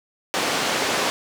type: band-pass noise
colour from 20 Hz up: pink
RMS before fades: -23 dBFS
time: 0.34-1.1 s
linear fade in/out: 0 ms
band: 330 to 6500 Hz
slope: 12 dB/octave
effects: none